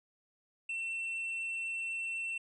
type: tone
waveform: triangle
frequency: 2696 Hz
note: E7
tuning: 38 cents sharp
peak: -33 dBFS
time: 0.69-2.38 s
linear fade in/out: 5 ms
effects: resampled to 22050 Hz